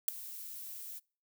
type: noise with ADSR envelope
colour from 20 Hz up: violet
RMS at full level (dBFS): -24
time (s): 0.08-1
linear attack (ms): 4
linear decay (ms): 5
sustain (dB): -21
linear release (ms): 24
effects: noise-tail reverb RT60 0.4 s tail -26 dB re dry